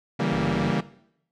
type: chord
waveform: sawtooth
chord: C# diminished seventh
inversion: none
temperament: equal with one note detuned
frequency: 141.26 / 164.81 / 196 / 233.1 Hz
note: C#3 / E3 / G3 / Bb3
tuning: +33 / 0 / 0 / 0 cents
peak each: -24 dBFS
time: 0.19-0.81 s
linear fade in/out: 10 ms
type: tone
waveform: 10% pulse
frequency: 48.79 Hz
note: G1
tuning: 7 cents flat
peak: -24 dBFS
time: 0.31-0.72 s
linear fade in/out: 20 ms
effects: noise-tail reverb RT60 0.7 s tail -17 dB re dry + low-pass 4000 Hz 12 dB/octave